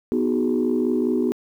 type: chord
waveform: sine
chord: G# minor seventh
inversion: first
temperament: equal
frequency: 246.9 / 311.1 / 370 / 415.3 Hz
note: B3 / D#4 / F#4 / G#4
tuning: 0 / 0 / 0 / 0 cents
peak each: -21 / -25 / -23 / -26 dBFS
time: 0.12-1.32 s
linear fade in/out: 0 ms
effects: tanh soft clip ceiling -11 dBFS + 9-bit